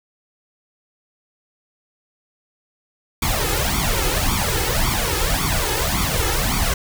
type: noise with flanger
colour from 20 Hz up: pink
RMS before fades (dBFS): -20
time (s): 3.22-6.74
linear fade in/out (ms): 5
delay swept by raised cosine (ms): 0.87 to 2.37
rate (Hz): 1.8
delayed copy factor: +0.8
effects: none